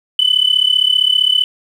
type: tone with amplitude modulation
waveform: sine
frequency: 3000 Hz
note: F#7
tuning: 23 cents sharp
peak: -5 dBFS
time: 0.19-1.44 s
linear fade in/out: 2 ms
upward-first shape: sine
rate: 35.3 Hz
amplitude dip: 90%
effects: tanh soft clip ceiling -4 dBFS + 7-bit